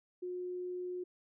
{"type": "tone", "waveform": "sine", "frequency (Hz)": 360.7, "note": "F#4", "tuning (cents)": -44, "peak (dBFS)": -37, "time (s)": [0.22, 1.04], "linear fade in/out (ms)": 10, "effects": []}